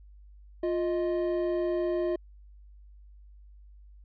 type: tone pair together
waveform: triangle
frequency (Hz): 350.8 / 625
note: F4 / D#5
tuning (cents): +8 / +8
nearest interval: minor seventh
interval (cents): 1000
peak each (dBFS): -25 / -30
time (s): 0.63-2.16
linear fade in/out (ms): 5
effects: added 50 Hz sine -49 dBFS peak until 4.04 s + resampled to 11025 Hz